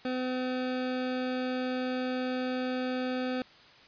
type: tone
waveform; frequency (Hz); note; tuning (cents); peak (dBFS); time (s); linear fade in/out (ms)
25% pulse; 254.5; C4; -48; -26; 0.05-3.42; 2
effects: white hiss -55 dBFS RMS until 3.87 s + resampled to 11025 Hz